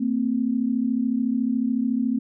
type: tone pair together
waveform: sine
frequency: 227.1 / 261 Hz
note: A#3 / C4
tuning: -45 / -4 cents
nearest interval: major second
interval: 241 cents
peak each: -23 dBFS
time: 0-2.19 s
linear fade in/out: 10 ms
effects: none